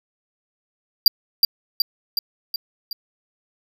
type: tone with echo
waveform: square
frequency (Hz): 4750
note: D8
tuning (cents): +19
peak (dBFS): -7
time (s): 1.06-1.08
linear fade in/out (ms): 2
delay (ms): 370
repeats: 5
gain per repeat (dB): -4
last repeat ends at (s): 2.93
effects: none